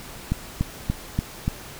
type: click train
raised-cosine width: 5 ms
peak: -9 dBFS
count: 5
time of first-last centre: 0.32-1.479 s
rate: 3.45 Hz
effects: pink hiss -40 dBFS RMS until 1.79 s